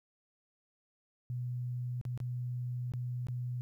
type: tone with dropouts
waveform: sine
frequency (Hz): 123.47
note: B2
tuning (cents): 0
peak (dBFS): -34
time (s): 1.3-3.61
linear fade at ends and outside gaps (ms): 0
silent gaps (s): 2.013-2.052 / 2.176-2.202 / 2.92-2.937 / 3.269-3.285
effects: 12-bit